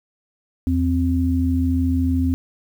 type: tone pair together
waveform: sine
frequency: 82.41 / 260.9 Hz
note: E2 / C4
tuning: 0 / -5 cents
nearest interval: octave + minor sixth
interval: 1995 cents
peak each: -19 dBFS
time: 0.67-2.34 s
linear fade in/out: 0 ms
effects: 8-bit